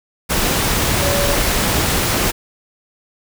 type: tone in noise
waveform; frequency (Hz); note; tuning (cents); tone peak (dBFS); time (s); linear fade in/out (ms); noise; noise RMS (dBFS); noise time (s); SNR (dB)
sine; 570; C#5; +48; -20; 1.02-1.36; 20; pink; -17; 0.29-2.32; -6
effects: none